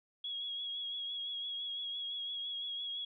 sine tone with vibrato, 3322 Hz, G#7, in tune, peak -37 dBFS, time 0.24-3.05 s, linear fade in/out 5 ms, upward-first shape triangle, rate 5.9 Hz, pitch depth 34 cents each way, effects none

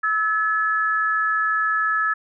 sine tone pair together, 1303 / 1711.7 Hz, E6 / A6, -20 / -48 cents, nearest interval perfect fourth, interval 472 cents, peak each -21 dBFS, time 0.03-2.14 s, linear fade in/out 10 ms, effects none

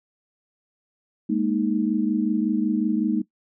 sine chord, Ab suspended second, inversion none, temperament equal, 207.7 / 233.1 / 311.1 Hz, Ab3 / Bb3 / Eb4, 0 / 0 / 0 cents, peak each -24 dBFS, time 1.29-3.22 s, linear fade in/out 10 ms, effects noise-tail reverb RT60 0.1 s tail -18 dB re dry

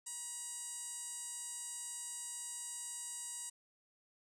sawtooth tone with band-pass filter, 959 Hz, A#5, 49 cents sharp, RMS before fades -45 dBFS, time 0.06-3.5 s, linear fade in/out 10 ms, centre 8200 Hz, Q 8, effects none

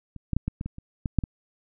clicks, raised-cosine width 5 ms, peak -27 / -13 / -11 / -14 / -19 / -20 / -27 / -15 / -7 / -18 dBFS, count 10, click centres 0.163 / 0.333 / 0.366 / 0.48 / 0.611 / 0.66 / 0.784 / 1.058 / 1.187 / 1.238 s, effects none

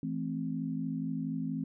sine chord, A minor, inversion second, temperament equal with one note detuned, 164.81 / 217.3 / 261.6 Hz, E3 / A3 / C4, 0 / -21 / 0 cents, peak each -36 / -38 / -35 dBFS, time 0.03-1.64 s, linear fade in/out 2 ms, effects none

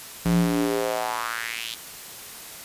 square tone with high-pass filter sweep, 57.5 Hz, A#1, 23 cents flat, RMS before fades -25 dBFS, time 0.25-1.75 s, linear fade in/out 10 ms, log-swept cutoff 130 to 3600 Hz, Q 3.3, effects white hiss -40 dBFS RMS until 2.64 s + resampled to 32000 Hz

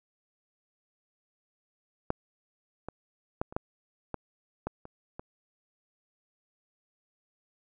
clicks, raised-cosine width 1 ms, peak -13 / -23 / -15 / -30 / -15 / -19 / -18 / -30 / -25 dBFS, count 9, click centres 2.104 / 2.886 / 3.415 / 3.525 / 3.565 / 4.143 / 4.67 / 4.854 / 5.195 s, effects none

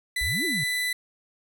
30% pulse tone, 1993 Hz, B6, 15 cents sharp, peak -22 dBFS, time 0.16-0.93 s, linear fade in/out 5 ms
sine exponential two-way sweep, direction up then down, 51.5 to 387.1 to 122.7 Hz, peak -29 dBFS, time 0.21-0.64 s, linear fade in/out 5 ms, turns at 0.45 s
effects 9-bit

